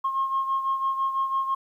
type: beating tone pair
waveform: sine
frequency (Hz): 1074 / 1080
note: C6 / C#6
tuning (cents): +45 / -45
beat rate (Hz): 6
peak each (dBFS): -23 / -30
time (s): 0.04-1.55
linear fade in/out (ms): 10
effects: tanh soft clip ceiling -17 dBFS + 10-bit